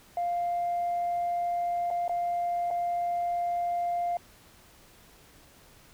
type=tone with dropouts; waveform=sine; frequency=698.5 Hz; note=F5; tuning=in tune; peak=-25 dBFS; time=0.17-4.17 s; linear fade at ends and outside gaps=2 ms; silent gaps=1.904-1.91 / 2.08-2.094 / 2.705-2.71 s; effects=tanh soft clip ceiling -23 dBFS + pink hiss -56 dBFS RMS until 5.93 s